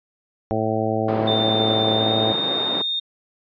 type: harmonic tone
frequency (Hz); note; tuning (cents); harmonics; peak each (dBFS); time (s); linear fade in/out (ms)
110; A2; 0; 1 / 2 / 3 / 4 / 5 / 6 / 7; -27 / -27 / -27 / -27 / -27 / -27 / -27; 0.51-2.32; 0
type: band-pass noise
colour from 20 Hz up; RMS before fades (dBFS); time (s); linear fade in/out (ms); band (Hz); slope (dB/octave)
white; -28; 1.08-2.82; 5; 200 to 700; 12
type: tone with pitch glide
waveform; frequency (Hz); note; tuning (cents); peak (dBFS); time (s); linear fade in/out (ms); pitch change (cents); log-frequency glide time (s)
sine; 3595 to 3666; A7 to A#7; +36 to -30; -21; 1.27-3; 10; +34; 1.92-2.12
effects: resampled to 11025 Hz